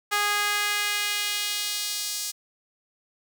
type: tone with high-pass filter sweep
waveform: sawtooth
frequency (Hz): 412.5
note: G#4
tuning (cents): -12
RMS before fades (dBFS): -27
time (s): 0.11-2.32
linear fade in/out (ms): 20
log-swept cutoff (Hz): 1200 to 5600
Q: 1.2
effects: none